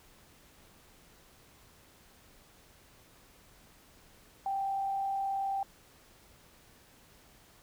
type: tone with frequency modulation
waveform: sine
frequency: 784 Hz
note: G5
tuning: in tune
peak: -30 dBFS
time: 4.46-5.63 s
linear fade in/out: 2 ms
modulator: 38.7 Hz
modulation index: 0.27
effects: pink hiss -60 dBFS RMS until 7.62 s